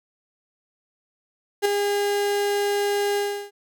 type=tone with ADSR envelope; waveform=35% pulse; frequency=406.6 Hz; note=G#4; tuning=37 cents flat; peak=-13 dBFS; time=1.62-3.51 s; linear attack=32 ms; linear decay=8 ms; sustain=-6 dB; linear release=340 ms; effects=none